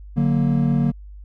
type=chord; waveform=triangle; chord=D augmented; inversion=none; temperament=equal; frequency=146.83 / 185 / 233.1 Hz; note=D3 / F#3 / A#3; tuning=0 / 0 / 0 cents; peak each=-17 / -21 / -18 dBFS; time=0.16-0.92 s; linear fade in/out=20 ms; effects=added 50 Hz sine -36 dBFS peak until 1.24 s